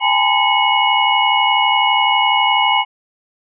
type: tone cluster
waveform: sine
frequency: 810 / 882 / 1007 / 2194 / 2908 Hz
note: G#5 / A5 / B5 / C#7 / F#7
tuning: -43 / +4 / +33 / -18 / -31 cents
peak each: -18 dBFS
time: 0-2.85 s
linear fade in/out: 50 ms
effects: none